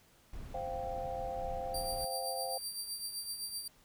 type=noise; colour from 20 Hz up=brown; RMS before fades=-45 dBFS; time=0.33-2.05 s; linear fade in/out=5 ms
type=chord; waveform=sine; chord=C suspended fourth; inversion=none; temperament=just; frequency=523.3 / 697.7 / 784.9 Hz; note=C5 / F5 / G5; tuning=0 / -2 / +2 cents; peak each=-40 / -41 / -41 dBFS; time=0.54-2.58 s; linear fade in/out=5 ms
type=tone with tremolo; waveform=20% pulse; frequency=4699 Hz; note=D8; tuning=in tune; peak=-30 dBFS; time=1.74-3.68 s; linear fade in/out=5 ms; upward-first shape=triangle; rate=7.8 Hz; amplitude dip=65%
effects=pink hiss -65 dBFS RMS until 3.84 s